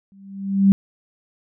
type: tone with exponential growth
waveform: sine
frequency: 196 Hz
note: G3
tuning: in tune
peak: -7 dBFS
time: 0.12-0.72 s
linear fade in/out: 0 ms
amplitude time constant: 130 ms
effects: none